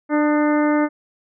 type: harmonic tone with a mistuned harmonic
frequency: 298 Hz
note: D4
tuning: 25 cents sharp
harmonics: 1 / 2 / 3 / 4 / 5 / 6 / 7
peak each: -16 / -22 / -26 / -28 / -30 / -32 / -33 dBFS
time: 0.09-0.89 s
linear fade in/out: 50 ms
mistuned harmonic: 4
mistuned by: +46 cents
effects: none